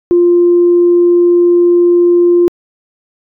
sine tone, 349.2 Hz, F4, in tune, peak -4 dBFS, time 0.11-2.48 s, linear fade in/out 0 ms, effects tanh soft clip ceiling 0 dBFS

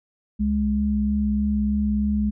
sine tone pair together, 68.5 / 208.7 Hz, C#2 / G#3, -20 / +9 cents, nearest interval octave + perfect fifth, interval 1929 cents, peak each -25 / -20 dBFS, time 0.39-2.31 s, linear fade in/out 20 ms, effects none

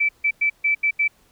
sine tone bursts at uneven times, 2318 Hz, D7, 23 cents flat, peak -16 dBFS, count 6, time 0-0.09 / 0.24-0.31 / 0.41-0.5 / 0.64-0.75 / 0.83-0.91 / 0.99-1.08 s, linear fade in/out 10 ms, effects pink hiss -59 dBFS RMS until 1.31 s

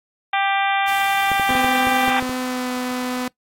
harmonic tone, 394 Hz, G4, 9 cents sharp, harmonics 2 / 3 / 4 / 5 / 6 / 7 / 8 / 9, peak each -19 / -26 / -26 / -27 / -26 / -32 / -32 / -32 dBFS, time 0.33-2.2 s, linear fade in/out 5 ms
white noise, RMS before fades -34 dBFS, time 0.87-2.11 s, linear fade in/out 10 ms
clicks, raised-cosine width 2 ms, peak -17 dBFS, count 9, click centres 1.317 / 1.397 / 1.508 / 1.552 / 1.645 / 1.871 / 2.08 / 2.225 / 2.295 s
sawtooth tone with pitch glide, 254.2 to 251 Hz, C4 to B3, -50 to +28 cents, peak -19 dBFS, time 1.49-3.28 s, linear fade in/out 2 ms, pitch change -22 cents, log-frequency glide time 2.39-2.68 s
effects noise-tail reverb RT60 0.1 s tail -20 dB re dry + AAC 48 kbps

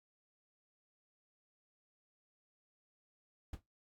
brown noise with exponential decay, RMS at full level -38 dBFS, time 3.53-3.62 s, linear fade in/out 5 ms, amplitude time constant 18 ms, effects noise-tail reverb RT60 0.2 s tail -21 dB re dry + AAC 64 kbps

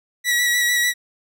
sawtooth tone with vibrato, 1936 Hz, B6, 35 cents flat, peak -13 dBFS, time 0.24-0.94 s, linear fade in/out 50 ms, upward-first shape square, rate 6.7 Hz, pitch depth 18 cents each way, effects none

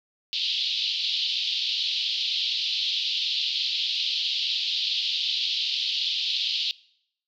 pink band-pass noise, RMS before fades -27 dBFS, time 0.33-6.71 s, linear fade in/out 0 ms, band 3000 to 4500 Hz, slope 48 dB/octave, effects noise-tail reverb RT60 0.7 s tail -22 dB re dry

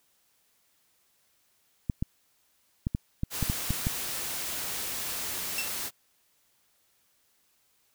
clicks, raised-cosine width 5 ms, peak -15 dBFS, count 9, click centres 1.898 / 2.025 / 2.869 / 2.949 / 3.234 / 3.427 / 3.499 / 3.706 / 3.869 s
white noise, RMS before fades -34 dBFS, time 3.3-5.91 s, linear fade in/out 50 ms
sawtooth tone with exponential decay, 2688 Hz, E7, 33 cents sharp, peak -24 dBFS, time 5.58-5.78 s, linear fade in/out 2 ms, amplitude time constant 43 ms
effects white hiss -69 dBFS RMS until 7.94 s

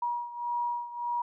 sine beating tone pair, 957 / 958.7 Hz, A#5 / A#5, +45 / +48 cents, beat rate 1.7 Hz, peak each -31 / -35 dBFS, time 0.02-1.22 s, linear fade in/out 5 ms, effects none

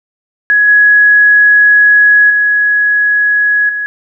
sine tone with level steps, 1676 Hz, G#6, 15 cents sharp, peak -5 / -3 / -7 / -14 dBFS, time 0.5-3.86 s, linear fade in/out 0 ms, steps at 0.68 / 2.3 / 3.69 s, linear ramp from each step 2 ms, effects none

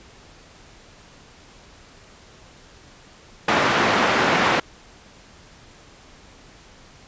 white band-pass noise, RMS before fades -19 dBFS, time 3.48-4.6 s, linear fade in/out 5 ms, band 140 to 1700 Hz, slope 12 dB/octave, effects pink hiss -48 dBFS RMS until 7.07 s + resampled to 16000 Hz

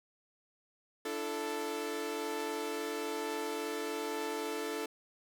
sawtooth chord, D suspended second, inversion none, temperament equal with one note detuned, 293.7 / 337.3 / 440 Hz, D4 / E4 / A4, 0 / +40 / 0 cents, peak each -38 / -38 / -33 dBFS, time 1.05-4.86 s, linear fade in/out 5 ms, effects none

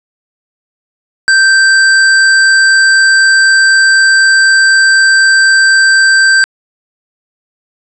square tone, 1564 Hz, G6, 4 cents flat, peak -5 dBFS, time 1.28-6.44 s, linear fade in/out 0 ms, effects resampled to 22050 Hz + 7-bit

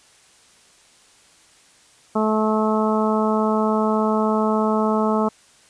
harmonic tone, 216.6 Hz, A3, 27 cents flat, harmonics 1 / 2 / 3 / 4 / 5 / 6, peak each -20 / -23 / -25 / -26 / -27 / -28 dBFS, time 2.15-5.29 s, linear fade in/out 10 ms, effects white hiss -53 dBFS RMS until 5.69 s + resampled to 22050 Hz

